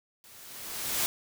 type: noise with level ramp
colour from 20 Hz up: white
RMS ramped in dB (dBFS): -54 to -27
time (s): 0.24-1.06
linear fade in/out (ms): 0
effects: none